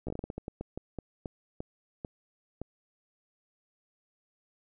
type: slowing click train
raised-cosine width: 2 ms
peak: -23 dBFS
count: 17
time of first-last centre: 0.07-2.616 s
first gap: 14 ms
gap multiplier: 1.28
effects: none